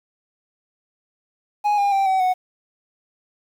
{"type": "tone with pitch steps", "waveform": "triangle", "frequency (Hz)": [830.6, 806.5, 783.1, 760.3, 738.3], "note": ["G#5", "G5", "G5", "F#5", "F#5"], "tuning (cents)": [0, 49, -2, 47, -4], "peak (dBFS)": -14, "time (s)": [1.64, 2.34], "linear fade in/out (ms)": 20, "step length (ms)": 140, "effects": ["8-bit"]}